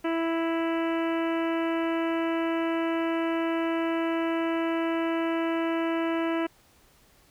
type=harmonic tone; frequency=330 Hz; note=E4; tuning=2 cents sharp; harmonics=1 / 2 / 3 / 4 / 5 / 6 / 7 / 8 / 9; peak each=-26 / -32 / -36 / -38 / -40 / -42 / -43 / -44 / -45 dBFS; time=0.04-6.47 s; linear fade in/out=10 ms; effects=pink hiss -60 dBFS RMS until 7.3 s